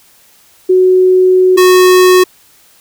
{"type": "tone pair in turn", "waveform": ["sine", "square"], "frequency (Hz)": [370, 367], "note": ["F#4", "F#4"], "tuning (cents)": [0, -14], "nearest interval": "unison", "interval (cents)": 14, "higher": "first", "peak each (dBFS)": -4, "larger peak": "neither", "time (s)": [[0.69, 1.57], [1.57, 2.24]], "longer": "first", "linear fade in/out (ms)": 10, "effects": ["white hiss -46 dBFS RMS until 2.8 s"]}